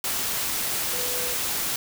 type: tone in noise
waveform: sine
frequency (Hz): 493.9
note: B4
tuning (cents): 0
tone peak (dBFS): -35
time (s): 0.93-1.34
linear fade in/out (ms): 2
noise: white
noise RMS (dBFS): -27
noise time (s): 0.04-1.76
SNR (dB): -11
effects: none